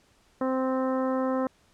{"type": "harmonic tone", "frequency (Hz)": 260.8, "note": "C4", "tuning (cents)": -5, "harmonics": [1, 2, 3, 4, 5, 6, 7], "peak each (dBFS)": [-27, -28, -37, -35, -38, -48, -47], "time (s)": [0.41, 1.47], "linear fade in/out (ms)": 2, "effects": ["pink hiss -63 dBFS RMS until 1.73 s", "low-pass 9000 Hz 12 dB/octave"]}